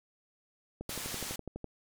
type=click train; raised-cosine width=2 ms; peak=-26 dBFS; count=11; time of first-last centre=0.81-1.643 s; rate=12 Hz
type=low-pass noise; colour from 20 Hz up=white; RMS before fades=-40 dBFS; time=0.89-1.36 s; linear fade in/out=5 ms; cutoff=11000 Hz; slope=12 dB/octave
effects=none